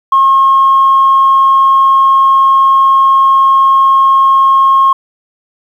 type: tone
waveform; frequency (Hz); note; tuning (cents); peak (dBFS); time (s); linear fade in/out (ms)
sine; 1079; C#6; -47; -3; 0.12-4.93; 5
effects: tanh soft clip ceiling 0 dBFS + 7-bit